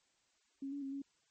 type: tone with pitch steps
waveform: sine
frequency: 273.6 / 283.8 / 271.4 / 277.7 Hz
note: C#4 / C#4 / C#4 / C#4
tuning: -23 / +41 / -36 / +3 cents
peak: -39 dBFS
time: 0.62-1.02 s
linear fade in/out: 5 ms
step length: 100 ms
effects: white hiss -75 dBFS RMS until 1.3 s + MP3 32 kbps